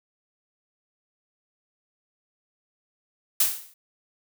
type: noise with exponential decay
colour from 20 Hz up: blue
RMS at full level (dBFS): -17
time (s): 3.4-3.74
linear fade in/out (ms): 5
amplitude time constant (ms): 72
effects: none